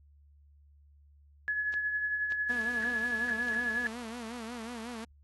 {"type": "tone with tremolo", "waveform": "sine", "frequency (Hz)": 1698, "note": "G#6", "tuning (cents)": 38, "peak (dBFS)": -27, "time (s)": [1.48, 3.87], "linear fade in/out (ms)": 0, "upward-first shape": "triangle", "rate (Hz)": 11, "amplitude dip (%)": 50}
{"type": "click train", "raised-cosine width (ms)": 0.2, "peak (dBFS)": -27, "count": 4, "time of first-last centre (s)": [1.74, 3.484], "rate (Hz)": 1.72}
{"type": "tone with vibrato", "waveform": "sawtooth", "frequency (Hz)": 233.1, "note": "A#3", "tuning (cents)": 0, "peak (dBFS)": -35, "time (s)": [2.49, 5.05], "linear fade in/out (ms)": 10, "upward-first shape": "sine", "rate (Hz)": 5.5, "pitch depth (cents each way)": 100}
{"effects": ["added 72 Hz sine -57 dBFS peak until 5.23 s", "AAC 32 kbps"]}